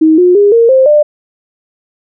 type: tone with pitch steps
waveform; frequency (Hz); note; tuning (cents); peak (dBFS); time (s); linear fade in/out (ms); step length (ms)
sine; 316.1 / 358.9 / 407.6 / 462.8 / 525.5 / 596.7; D#4 / F4 / G#4 / A#4 / C5 / D5; +27 / +47 / -32 / -13 / +7 / +27; -3; 0.01-1.03; 10; 170
effects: none